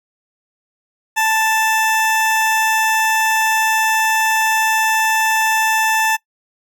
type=tone; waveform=20% pulse; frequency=881 Hz; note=A5; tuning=2 cents sharp; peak=-9 dBFS; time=1.16-6.17 s; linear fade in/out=20 ms; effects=noise-tail reverb RT60 0.1 s tail -21 dB re dry